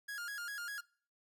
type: tone with vibrato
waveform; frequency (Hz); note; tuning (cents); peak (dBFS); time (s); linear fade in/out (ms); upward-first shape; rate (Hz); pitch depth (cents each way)
45% pulse; 1532; G6; -40; -40; 0.08-0.81; 10; square; 5; 140
effects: noise-tail reverb RT60 0.5 s tail -23 dB re dry